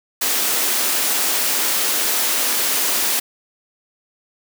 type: high-pass noise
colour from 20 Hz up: white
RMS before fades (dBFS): -19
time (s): 0.21-3.2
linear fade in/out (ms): 10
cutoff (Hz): 230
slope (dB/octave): 24
effects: none